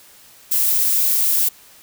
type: noise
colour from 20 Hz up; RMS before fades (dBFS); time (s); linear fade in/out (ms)
violet; -17; 0.51-1.49; 10
effects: white hiss -47 dBFS RMS until 1.82 s